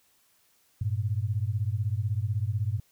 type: beating tone pair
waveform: sine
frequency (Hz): 98.4 / 114.4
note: G2 / A#2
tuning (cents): +7 / -32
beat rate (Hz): 16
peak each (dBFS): -28 / -29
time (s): 0.81-2.8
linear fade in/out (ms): 5
effects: white hiss -66 dBFS RMS until 2.91 s